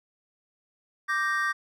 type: chord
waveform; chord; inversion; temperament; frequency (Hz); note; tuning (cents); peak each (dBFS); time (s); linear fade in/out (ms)
triangle; G minor; second; equal; 1174.7 / 1568 / 1864.7; D6 / G6 / Bb6; 0 / 0 / 0; -27; 1.08-1.53; 20
effects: none